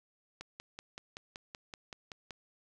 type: click train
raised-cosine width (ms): 0.2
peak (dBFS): -26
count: 11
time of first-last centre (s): 0.41-2.308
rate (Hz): 5.27
effects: none